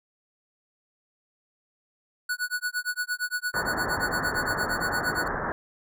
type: tone with tremolo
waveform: square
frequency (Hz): 1472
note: F#6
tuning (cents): -9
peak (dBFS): -25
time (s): 2.29-5.28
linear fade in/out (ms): 5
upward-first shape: sine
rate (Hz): 8.7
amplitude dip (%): 100
type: low-pass noise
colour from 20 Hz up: white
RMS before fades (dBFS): -30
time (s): 3.54-5.52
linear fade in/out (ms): 0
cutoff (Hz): 1800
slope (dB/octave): 96
effects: none